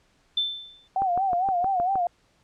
sine tone with exponential decay, 3539 Hz, A7, 9 cents sharp, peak -19 dBFS, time 0.37-0.88 s, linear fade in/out 5 ms, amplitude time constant 110 ms
sine tone with vibrato, 740 Hz, F#5, in tune, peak -21 dBFS, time 0.96-2.07 s, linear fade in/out 2 ms, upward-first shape sine, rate 4.4 Hz, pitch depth 110 cents each way
click train, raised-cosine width 1 ms, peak -19 dBFS, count 7, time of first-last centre 1.02-1.956 s, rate 6.41 Hz
effects pink hiss -64 dBFS RMS until 2.43 s + low-pass 7000 Hz 12 dB/octave

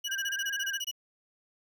30% pulse tone bursts, 2925 Hz, F#7, 21 cents flat, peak -28 dBFS, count 13, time 0.04-0.914 s, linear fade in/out 10 ms, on 46 ms, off 23 ms
sine tone with vibrato, 1599 Hz, G6, 34 cents sharp, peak -32 dBFS, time 0.06-0.81 s, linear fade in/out 50 ms, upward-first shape triangle, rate 16 Hz, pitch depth 61 cents each way
effects none

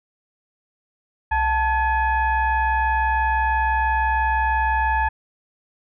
sine tone with frequency modulation, 880 Hz, A5, in tune, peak -17 dBFS, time 1.31-5.09 s, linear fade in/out 10 ms, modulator 817 Hz, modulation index 1, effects none

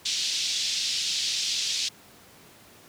pink band-pass noise, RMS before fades -28 dBFS, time 0.05-1.89 s, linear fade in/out 10 ms, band 3300 to 6000 Hz, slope 24 dB/octave, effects pink hiss -52 dBFS RMS until 2.88 s + high-pass 100 Hz 12 dB/octave

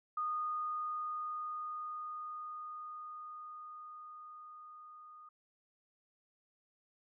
sine tone with level ramp, 1231 Hz, D#6, 19 cents flat, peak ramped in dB -33 to -52 dBFS, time 0.17-5.29 s, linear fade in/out 5 ms, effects none

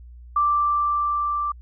sine tone with level ramp, 1174.7 Hz, D6, in tune, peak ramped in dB -16 to -22 dBFS, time 0.36-1.52 s, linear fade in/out 5 ms, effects added 60 Hz sine -40 dBFS peak until 1.61 s

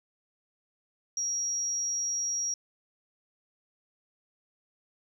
sine tone, 5670 Hz, F8, 25 cents sharp, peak -27 dBFS, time 1.17-2.54 s, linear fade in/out 2 ms, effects tanh soft clip ceiling -24 dBFS + 11-bit

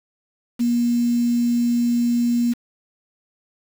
sine tone with quantisation, 238.8 Hz, A#3, 42 cents sharp, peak -16 dBFS, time 0.59-2.54 s, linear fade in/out 20 ms, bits 6, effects none

